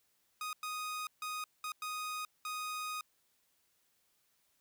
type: tone bursts at uneven times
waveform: sawtooth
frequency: 1245 Hz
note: D#6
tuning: 1 cent sharp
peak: -34 dBFS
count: 6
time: 0.41-0.53 / 0.63-1.07 / 1.22-1.44 / 1.64-1.72 / 1.82-2.25 / 2.45-3.01 s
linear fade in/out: 2 ms
effects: white hiss -75 dBFS RMS until 4.6 s